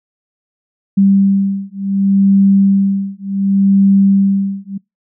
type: beating tone pair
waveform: sine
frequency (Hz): 196 / 196.68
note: G3 / G3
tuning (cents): 0 / +6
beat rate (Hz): 0.68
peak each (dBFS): -12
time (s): 0.97-4.78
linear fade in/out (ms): 10
effects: noise-tail reverb RT60 0.2 s tail -26 dB re dry